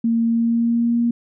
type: tone with pitch glide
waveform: sine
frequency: 230 to 235.9 Hz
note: A#3 to A#3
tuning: -23 to +21 cents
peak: -15 dBFS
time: 0.04-1.11 s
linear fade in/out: 5 ms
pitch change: +44 cents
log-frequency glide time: 0.25-1 s
effects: none